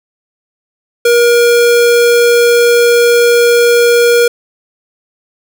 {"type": "tone", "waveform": "square", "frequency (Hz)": 475.5, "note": "A#4", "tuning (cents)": 34, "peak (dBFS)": -6, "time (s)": [1.05, 4.28], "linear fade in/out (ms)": 5, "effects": []}